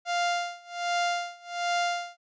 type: tone with tremolo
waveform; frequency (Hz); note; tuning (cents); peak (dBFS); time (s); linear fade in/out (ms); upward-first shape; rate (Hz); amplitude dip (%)
sawtooth; 698.5; F5; 0; -20; 0.05-2.17; 50; sine; 1.3; 95
effects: resampled to 16000 Hz